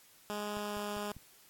10% pulse tone with pitch glide, 207.9 to 206.7 Hz, G#3 to G#3, +2 to -8 cents, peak -28 dBFS, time 0.3-1.12 s, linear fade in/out 0 ms, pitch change -10 cents, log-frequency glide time 0.55-0.8 s
click train, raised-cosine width 5 ms, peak -37 dBFS, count 4, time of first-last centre 0.57-1.166 s, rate 5.03 Hz
effects white hiss -61 dBFS RMS until 1.49 s + AAC 64 kbps

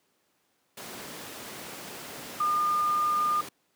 sine tone in noise, 1211 Hz, D#6, 47 cents flat, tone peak -23 dBFS, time 2.4-3.41 s, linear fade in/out 5 ms, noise pink, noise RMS -40 dBFS, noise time 0.77-3.49 s, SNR +14 dB, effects pink hiss -71 dBFS RMS until 3.75 s + high-pass 200 Hz 12 dB/octave

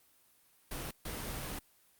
pink noise bursts at uneven times, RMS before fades -40 dBFS, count 2, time 0.71-0.91 / 1.05-1.59 s, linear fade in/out 5 ms, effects white hiss -67 dBFS RMS until 1.99 s + Opus 32 kbps

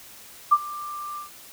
sine tone with ADSR envelope, 1184 Hz, D6, 14 cents sharp, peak -10 dBFS, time 0.51-1.3 s, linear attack 17 ms, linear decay 46 ms, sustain -21 dB, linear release 120 ms, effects white hiss -46 dBFS RMS until 1.52 s

